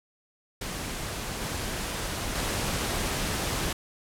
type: noise with level steps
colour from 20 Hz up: pink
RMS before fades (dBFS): -34 / -32 / -29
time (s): 0.61-3.73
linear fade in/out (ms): 5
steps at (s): 1.41 / 2.35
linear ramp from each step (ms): 10
effects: low-pass 12000 Hz 12 dB/octave